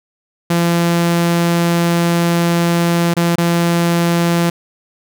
sawtooth tone with dropouts, 170.7 Hz, F3, 39 cents flat, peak -8 dBFS, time 0.5-4.5 s, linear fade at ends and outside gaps 5 ms, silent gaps 3.14-3.166 / 3.357-3.381 s, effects none

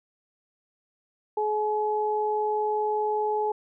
sine tone pair together, 425 / 850 Hz, G#4 / G#5, +40 / +40 cents, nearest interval octave, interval 1200 cents, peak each -26 dBFS, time 1.37-3.52 s, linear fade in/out 5 ms, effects none

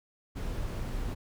brown noise, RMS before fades -34 dBFS, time 0.35-1.15 s, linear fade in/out 20 ms, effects none

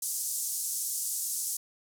white band-pass noise, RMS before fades -33 dBFS, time 0.02-1.57 s, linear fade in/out 5 ms, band 6100 to 12000 Hz, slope 24 dB/octave, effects none

